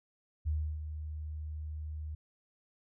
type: tone with ADSR envelope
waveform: sine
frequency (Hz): 76.7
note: D#2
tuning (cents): -24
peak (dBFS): -28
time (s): 0.45-2.15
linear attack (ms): 26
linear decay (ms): 310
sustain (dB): -9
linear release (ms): 5
effects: none